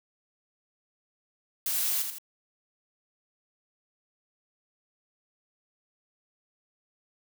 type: noise with echo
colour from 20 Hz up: blue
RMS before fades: -29 dBFS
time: 1.66-2.02 s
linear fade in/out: 2 ms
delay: 82 ms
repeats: 2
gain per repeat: -6 dB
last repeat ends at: 2.184 s
effects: none